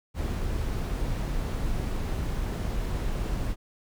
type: noise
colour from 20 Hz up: brown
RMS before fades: -29 dBFS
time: 0.14-3.56 s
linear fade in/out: 50 ms
effects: none